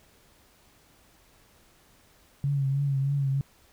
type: tone with vibrato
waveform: sine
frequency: 138.59 Hz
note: C#3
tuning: in tune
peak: -23 dBFS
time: 2.44-3.41 s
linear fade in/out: 0 ms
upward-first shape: triangle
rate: 3.2 Hz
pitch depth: 54 cents each way
effects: pink hiss -60 dBFS RMS until 3.72 s